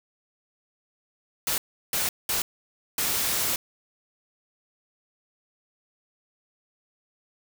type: noise bursts at uneven times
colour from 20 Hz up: white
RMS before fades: -26 dBFS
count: 4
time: 1.47-1.58 / 1.93-2.09 / 2.29-2.42 / 2.98-3.56 s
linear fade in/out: 2 ms
effects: none